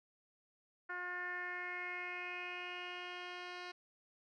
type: tone with low-pass filter sweep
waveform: 10% pulse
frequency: 357.7 Hz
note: F4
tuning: 41 cents sharp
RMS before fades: -44 dBFS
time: 0.89-3.72 s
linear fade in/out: 10 ms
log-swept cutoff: 1600 to 3800 Hz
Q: 5.6
effects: none